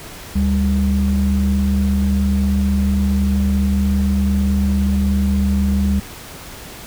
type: tone pair together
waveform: sine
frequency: 73.48 / 198 Hz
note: D2 / G3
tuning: +2 / +18 cents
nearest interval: octave + perfect fourth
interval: 1716 cents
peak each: -15 dBFS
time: 0.35-6 s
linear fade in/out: 10 ms
effects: tanh soft clip ceiling -8 dBFS + pink hiss -35 dBFS RMS until 6.86 s